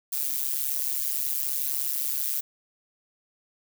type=noise with amplitude modulation; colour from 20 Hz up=violet; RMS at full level=-24 dBFS; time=0.12-2.41 s; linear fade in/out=10 ms; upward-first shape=sine; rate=139 Hz; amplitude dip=100%; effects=none